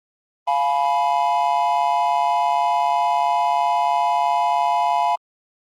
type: chord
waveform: triangle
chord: F diminished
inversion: none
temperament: equal with one note detuned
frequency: 698.5 / 844.6 / 987.8 Hz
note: F5 / Ab5 / Cb6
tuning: 0 / +29 / 0 cents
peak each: -19 dBFS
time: 0.47-5.16 s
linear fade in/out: 10 ms
effects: Opus 24 kbps